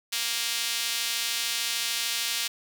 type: tone with high-pass filter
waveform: sawtooth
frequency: 233.1 Hz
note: A#3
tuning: in tune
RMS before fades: -29 dBFS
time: 0.12-2.48 s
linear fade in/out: 10 ms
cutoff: 3300 Hz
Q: 1.1
effects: none